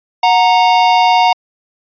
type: tone pair together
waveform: square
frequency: 731.7 / 931 Hz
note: F#5 / A#5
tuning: -20 / -2 cents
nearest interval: major third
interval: 418 cents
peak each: -11 dBFS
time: 0.23-1.33 s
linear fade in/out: 5 ms
effects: resampled to 11025 Hz